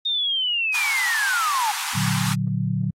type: linear sweep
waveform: sine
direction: down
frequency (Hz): 3700 to 799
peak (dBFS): -20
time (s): 0.05-1.72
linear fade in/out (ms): 10
type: high-pass noise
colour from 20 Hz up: pink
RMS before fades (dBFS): -28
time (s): 0.74-2.34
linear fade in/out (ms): 5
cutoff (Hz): 800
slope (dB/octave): 96
type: chord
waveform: sine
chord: Bb augmented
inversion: none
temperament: equal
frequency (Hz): 116.54 / 146.83 / 185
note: Bb2 / D3 / F#3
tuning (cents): 0 / 0 / 0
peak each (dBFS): -25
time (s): 1.95-2.91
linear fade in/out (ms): 10
effects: low-pass 12000 Hz 12 dB/octave + AAC 48 kbps